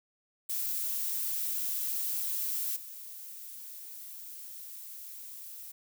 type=noise with level steps; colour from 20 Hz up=violet; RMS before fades=-33 / -45 dBFS; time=0.49-5.72 s; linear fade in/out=10 ms; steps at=2.76 s; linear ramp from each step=5 ms; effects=none